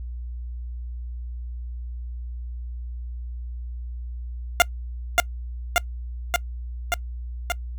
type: tone with echo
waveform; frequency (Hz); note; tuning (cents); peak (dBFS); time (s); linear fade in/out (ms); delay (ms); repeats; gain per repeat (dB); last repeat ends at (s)
15% pulse; 702; F5; +9; -5; 4.6-4.62; 0; 580; 5; -2; 7.52
effects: noise-tail reverb RT60 0.1 s tail -24 dB re dry + added 60 Hz sine -30 dBFS peak until 7.78 s